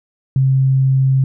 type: tone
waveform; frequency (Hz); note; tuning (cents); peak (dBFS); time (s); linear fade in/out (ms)
sine; 133.3; C3; +33; -10; 0.36-1.24; 2
effects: none